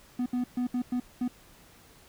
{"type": "tone bursts at uneven times", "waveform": "triangle", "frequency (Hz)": 247.3, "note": "B3", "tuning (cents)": 3, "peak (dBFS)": -24, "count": 6, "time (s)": [[0.19, 0.26], [0.33, 0.44], [0.57, 0.67], [0.74, 0.82], [0.92, 1], [1.21, 1.28]], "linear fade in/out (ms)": 5, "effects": ["pink hiss -56 dBFS RMS until 2.08 s"]}